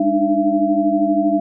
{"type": "tone cluster", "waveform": "sine", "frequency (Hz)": [201.9, 294.6, 307.2, 676], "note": ["G#3", "D4", "D#4", "E5"], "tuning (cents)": [-49, 6, -22, 43], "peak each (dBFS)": [-24, -18, -19, -18], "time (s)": [0, 1.4], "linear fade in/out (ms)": 5, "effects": []}